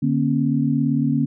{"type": "tone cluster", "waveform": "sine", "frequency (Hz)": [147.6, 235.6, 273.4], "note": ["D3", "A#3", "C#4"], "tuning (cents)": [9, 19, -24], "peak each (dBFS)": -21, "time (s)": [0.02, 1.26], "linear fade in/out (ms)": 10, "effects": []}